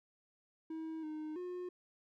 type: tone with pitch steps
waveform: triangle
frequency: 320.4 / 308.5 / 359.5 Hz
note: E4 / D#4 / F#4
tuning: -49 / -15 / -50 cents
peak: -38 dBFS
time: 0.7-1.69 s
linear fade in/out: 5 ms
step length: 330 ms
effects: none